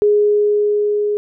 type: tone with level ramp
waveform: sine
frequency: 415.8 Hz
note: G#4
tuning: 2 cents sharp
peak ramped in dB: -9 to -15 dBFS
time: 0.02-1.17 s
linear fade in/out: 0 ms
effects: none